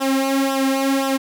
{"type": "tone with flanger", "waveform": "sawtooth", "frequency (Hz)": 270, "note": "C#4", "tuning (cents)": -45, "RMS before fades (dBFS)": -19, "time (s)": [0, 1.18], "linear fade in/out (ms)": 20, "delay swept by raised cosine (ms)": [0.44, 3.14], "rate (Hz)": 1.9, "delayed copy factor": -0.75, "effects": []}